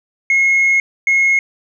sine tone pair in turn, 2164 / 2164 Hz, C#7 / C#7, -42 / -42 cents, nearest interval unison, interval 0 cents, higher neither, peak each -8 dBFS, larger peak neither, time 0.3-0.8 / 1.07-1.39 s, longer first, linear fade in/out 2 ms, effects tanh soft clip ceiling -8 dBFS

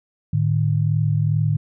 sine tone pair together, 108.4 / 150.83 Hz, A2 / D3, -25 / +47 cents, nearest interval tritone, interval 572 cents, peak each -19 dBFS, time 0.33-1.57 s, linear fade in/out 5 ms, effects none

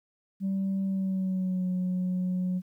sine tone with pitch glide, 193.4 to 182.65 Hz, G3 to F#3, -23 to -22 cents, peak -24 dBFS, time 0.4-2.62 s, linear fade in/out 50 ms, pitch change -99 cents, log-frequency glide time 0.85-1.68 s, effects tanh soft clip ceiling -24 dBFS + 11-bit

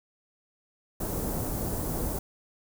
pink band-stop noise, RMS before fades -31 dBFS, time 1-2.19 s, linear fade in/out 5 ms, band 700 to 11000 Hz, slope 12 dB/octave, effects none

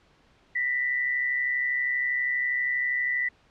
sine tone pair together, 1843 / 1975.5 Hz, A#6 / B6, -20 / 0 cents, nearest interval minor second, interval 120 cents, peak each -34 / -24 dBFS, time 0.55-3.29 s, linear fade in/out 10 ms, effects pink hiss -61 dBFS RMS until 3.5 s + low-pass 4000 Hz 12 dB/octave

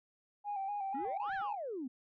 sine tone with vibrato, 800 Hz, G5, 35 cents sharp, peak -34 dBFS, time 0.44-1.57 s, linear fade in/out 50 ms, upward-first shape square, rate 4.1 Hz, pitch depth 48 cents each way
sine exponential two-way sweep, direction up then down, 239.5 to 1760 to 239.5 Hz, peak -37 dBFS, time 0.94-1.88 s, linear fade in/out 10 ms, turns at 1.34 s
effects tanh soft clip ceiling -31 dBFS

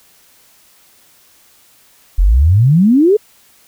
sine exponential sweep, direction up, 40.46 to 444.5 Hz, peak -6 dBFS, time 2.18-3.17 s, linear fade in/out 10 ms, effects white hiss -49 dBFS RMS until 3.67 s

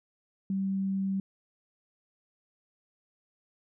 sine tone, 193.5 Hz, G3, 22 cents flat, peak -27 dBFS, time 0.5-1.2 s, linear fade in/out 2 ms, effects none

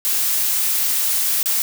blue noise with dropouts, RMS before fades -19 dBFS, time 0.05-1.62 s, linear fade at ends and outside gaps 0 ms, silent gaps 1.429-1.458 s, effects none

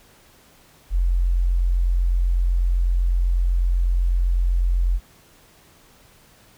sine tone, 44 Hz, F1, 14 cents sharp, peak -16 dBFS, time 0.9-5 s, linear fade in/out 50 ms, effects pink hiss -53 dBFS RMS until 6.57 s

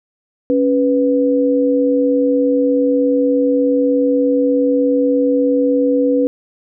sine tone pair together, 277.2 / 493.9 Hz, C#4 / B4, 0 / 0 cents, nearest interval minor seventh, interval 1000 cents, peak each -14 dBFS, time 0.5-6.27 s, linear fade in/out 0 ms, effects none

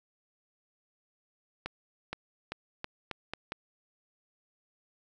accelerating click train, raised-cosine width 0.3 ms, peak -19 dBFS, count 7, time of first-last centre 1.66-3.521 s, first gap 470 ms, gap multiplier 0.83, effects none

